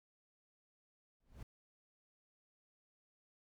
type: noise with exponential growth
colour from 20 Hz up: brown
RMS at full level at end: -45 dBFS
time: 1.2-1.43 s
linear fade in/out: 5 ms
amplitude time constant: 50 ms
effects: none